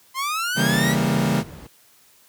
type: linear sweep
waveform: sawtooth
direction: up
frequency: 1024 to 1988 Hz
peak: -19 dBFS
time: 0.14-0.96 s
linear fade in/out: 50 ms
type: chord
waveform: 40% pulse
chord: C# diminished seventh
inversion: none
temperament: equal with one note detuned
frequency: 138.59 / 164.81 / 198.62 / 233.1 Hz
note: C#3 / E3 / G3 / Bb3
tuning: 0 / 0 / +23 / 0 cents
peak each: -23 dBFS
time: 0.55-1.44 s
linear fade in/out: 50 ms
type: noise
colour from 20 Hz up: brown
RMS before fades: -34 dBFS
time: 0.67-1.67 s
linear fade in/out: 5 ms
effects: white hiss -55 dBFS RMS until 2.28 s + high-pass 80 Hz 12 dB/octave